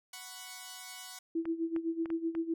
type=chord; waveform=5% pulse; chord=F# suspended fourth; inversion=none; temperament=equal; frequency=740 / 987.8 / 1108.7 Hz; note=F#5 / B5 / C#6; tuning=0 / 0 / 0 cents; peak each=-36 / -38 / -38 dBFS; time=0.13-1.19 s; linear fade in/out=5 ms
type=tone with tremolo; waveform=sine; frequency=329.6 Hz; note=E4; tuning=in tune; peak=-28 dBFS; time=1.35-2.54 s; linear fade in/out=5 ms; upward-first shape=sine; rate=7.9 Hz; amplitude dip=80%
type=clicks; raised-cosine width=0.5 ms; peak=-30 dBFS; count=5; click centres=1.455 / 1.763 / 2.058 / 2.103 / 2.351 s
effects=none